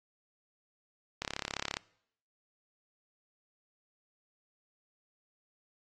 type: click train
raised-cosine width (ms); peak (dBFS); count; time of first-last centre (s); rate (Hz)
0.2; -16; 20; 1.22-1.769; 34.6
effects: noise-tail reverb RT60 0.7 s tail -24 dB re dry + AAC 32 kbps